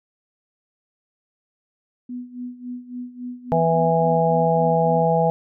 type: tone with tremolo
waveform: sine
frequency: 246.9 Hz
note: B3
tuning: in tune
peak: -27 dBFS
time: 2.09-5.06 s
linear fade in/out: 5 ms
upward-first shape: sine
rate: 3.6 Hz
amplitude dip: 80%
type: harmonic tone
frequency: 164.81 Hz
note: E3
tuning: in tune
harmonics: 1 / 3 / 4 / 5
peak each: -21 / -21 / -21 / -21 dBFS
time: 3.52-5.3 s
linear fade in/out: 0 ms
effects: none